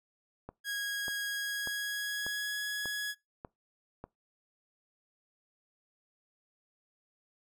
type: click train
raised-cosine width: 1 ms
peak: -28 dBFS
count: 7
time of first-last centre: 0.49-4.04 s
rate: 1.69 Hz
type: tone with pitch glide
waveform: sawtooth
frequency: 1647 to 1677.7 Hz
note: G#6 to G#6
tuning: -15 to +17 cents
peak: -30 dBFS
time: 0.64-3.15 s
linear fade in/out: 50 ms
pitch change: +32 cents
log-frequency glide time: 1.28-2.59 s
effects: noise-tail reverb RT60 0.2 s tail -23 dB re dry